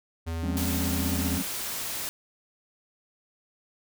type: tone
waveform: square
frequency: 82.41 Hz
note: E2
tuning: in tune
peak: -30 dBFS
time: 0.26-1.39 s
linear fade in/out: 20 ms
type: chord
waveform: triangle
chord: Db major seventh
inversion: first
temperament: equal with one note detuned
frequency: 176.13 / 207.7 / 261.6 / 277.2 Hz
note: F3 / Ab3 / C4 / Db4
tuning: +15 / 0 / 0 / 0 cents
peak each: -32 dBFS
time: 0.43-1.43 s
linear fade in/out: 5 ms
type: noise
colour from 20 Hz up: white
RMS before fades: -33 dBFS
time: 0.57-2.09 s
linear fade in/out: 0 ms
effects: none